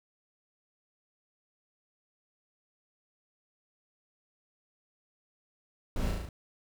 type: noise with echo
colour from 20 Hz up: brown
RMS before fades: -32 dBFS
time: 5.96-6.11 s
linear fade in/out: 2 ms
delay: 36 ms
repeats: 5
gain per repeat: -2 dB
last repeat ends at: 6.29 s
effects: none